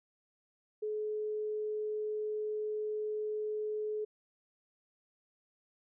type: tone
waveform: sine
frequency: 426.4 Hz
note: G#4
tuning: 46 cents sharp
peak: -33 dBFS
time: 0.82-4.05 s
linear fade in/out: 10 ms
effects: none